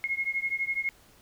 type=beating tone pair; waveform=sine; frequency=2155 / 2167 Hz; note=C#7 / C#7; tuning=-49 / -40 cents; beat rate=12 Hz; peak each=-30 / -31 dBFS; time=0.04-0.89 s; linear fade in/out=0 ms; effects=pink hiss -58 dBFS RMS until 1.21 s